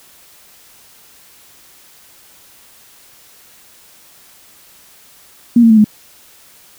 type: tone with pitch steps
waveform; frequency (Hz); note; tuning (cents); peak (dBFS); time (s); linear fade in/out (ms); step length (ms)
sine; 237.1 / 228.4 / 219.9 / 211.8; A#3 / A#3 / A3 / G#3; +30 / -35 / -1 / +34; -4; 5.56-5.844; 5; 71
effects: white hiss -45 dBFS RMS until 6.78 s